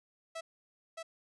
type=tone with echo; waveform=sawtooth; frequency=655 Hz; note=E5; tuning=11 cents flat; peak=-35 dBFS; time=0.35-0.41 s; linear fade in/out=10 ms; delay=620 ms; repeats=1; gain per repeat=-2 dB; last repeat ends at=1.03 s; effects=resampled to 22050 Hz